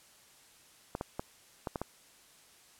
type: clicks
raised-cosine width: 1 ms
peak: -20 dBFS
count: 6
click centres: 0.951 / 1.011 / 1.195 / 1.672 / 1.758 / 1.816 s
effects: white hiss -60 dBFS RMS until 2.79 s + low-pass 11000 Hz 12 dB/octave